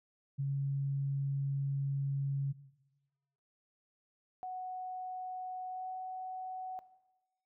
sine tone, 138.59 Hz, C#3, in tune, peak -31 dBFS, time 0.38-2.53 s, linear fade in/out 20 ms
sine tone with pitch glide, 740 to 746 Hz, F#5 to F#5, 0 to +14 cents, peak -38 dBFS, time 4.43-6.79 s, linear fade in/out 0 ms, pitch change +14 cents, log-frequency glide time 5.69-5.88 s
effects noise-tail reverb RT60 1.0 s tail -17 dB re dry

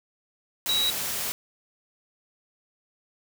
sine tone in noise, 3868 Hz, B7, 37 cents flat, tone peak -22 dBFS, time 0.69-0.9 s, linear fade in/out 0 ms, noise white, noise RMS -30 dBFS, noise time 0.66-1.32 s, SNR +5 dB, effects none

